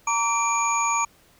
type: tone cluster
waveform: sine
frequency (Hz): 922 / 1149 / 2382 / 6720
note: A#5 / D6 / D7 / G#8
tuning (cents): -19 / -38 / +24 / +19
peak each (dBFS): -24 / -24 / -28 / -26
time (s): 0.07-1.05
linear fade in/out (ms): 5
effects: tanh soft clip ceiling -11 dBFS + pink hiss -57 dBFS RMS until 1.39 s